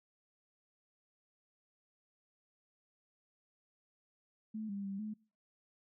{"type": "tone with pitch steps", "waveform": "sine", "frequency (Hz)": [217.3, 199.8, 196.3, 214], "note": ["A3", "G3", "G3", "A3"], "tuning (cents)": [-21, 33, 3, -48], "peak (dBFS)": -38, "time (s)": [4.54, 5.14], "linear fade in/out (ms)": 10, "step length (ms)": 150, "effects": ["noise-tail reverb RT60 0.4 s tail -25 dB re dry"]}